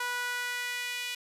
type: tone with high-pass filter sweep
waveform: sawtooth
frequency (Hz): 490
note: B4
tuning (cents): -14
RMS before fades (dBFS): -34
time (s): 0-1.15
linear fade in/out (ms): 5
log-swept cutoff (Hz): 1200 to 2600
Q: 2.3
effects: resampled to 32000 Hz + 10-bit